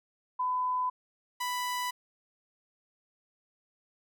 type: tone pair in turn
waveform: sine / sawtooth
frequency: 1005 / 990.6 Hz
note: B5 / B5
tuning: +30 / +5 cents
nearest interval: unison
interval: 25 cents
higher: first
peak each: -27 dBFS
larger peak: neither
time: 0.39-0.9 / 1.4-1.91 s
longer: neither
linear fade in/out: 10 ms
effects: none